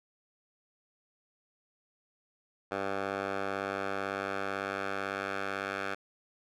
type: tone with band-pass filter sweep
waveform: 10% pulse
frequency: 98 Hz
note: G2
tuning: in tune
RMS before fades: -35 dBFS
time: 2.71-5.95 s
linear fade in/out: 10 ms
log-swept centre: 960 to 1500 Hz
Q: 1.2
effects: none